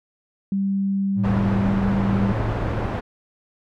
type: tone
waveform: sine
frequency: 196 Hz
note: G3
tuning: in tune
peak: -19 dBFS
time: 0.52-2.32 s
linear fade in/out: 2 ms
type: tone with tremolo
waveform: triangle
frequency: 110 Hz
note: A2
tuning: in tune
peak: -21 dBFS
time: 1.15-2.9 s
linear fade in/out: 50 ms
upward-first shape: square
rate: 1.1 Hz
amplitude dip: 30%
type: low-pass noise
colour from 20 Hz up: pink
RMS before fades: -26 dBFS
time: 1.23-3.01 s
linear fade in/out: 20 ms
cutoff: 1300 Hz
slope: 12 dB/octave
effects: none